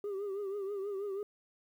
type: tone with vibrato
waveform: sine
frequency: 398.6 Hz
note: G4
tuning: 29 cents sharp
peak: -32 dBFS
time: 0.04-1.23 s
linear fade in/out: 2 ms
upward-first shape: triangle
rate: 6.2 Hz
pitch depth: 87 cents each way
effects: tanh soft clip ceiling -34 dBFS + 11-bit